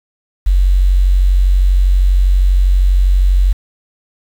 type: tone with quantisation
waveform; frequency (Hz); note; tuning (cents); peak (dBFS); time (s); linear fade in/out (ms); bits
sine; 46.25; F#1; 0; -7; 0.46-3.53; 10; 6
effects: none